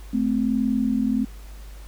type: tone pair together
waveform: sine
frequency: 217.8 / 259 Hz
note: A3 / C4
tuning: -17 / -17 cents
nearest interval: minor third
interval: 300 cents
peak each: -22 dBFS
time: 0.13-1.25 s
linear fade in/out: 10 ms
effects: added 50 Hz sine -37 dBFS peak until 1.87 s + pink hiss -50 dBFS RMS until 1.87 s